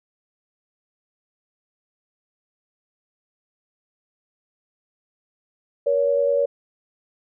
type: tone pair together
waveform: sine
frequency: 474.3 / 564 Hz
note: A#4 / C#5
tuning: +30 / +30 cents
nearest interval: minor third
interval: 300 cents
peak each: -22 / -18 dBFS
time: 5.86-6.46 s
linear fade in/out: 10 ms
effects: none